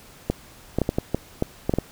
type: clicks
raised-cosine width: 2 ms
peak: -7 dBFS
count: 10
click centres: 0.3 / 0.786 / 0.817 / 0.891 / 0.985 / 1.146 / 1.424 / 1.695 / 1.738 / 1.786 s
effects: pink hiss -48 dBFS RMS until 1.91 s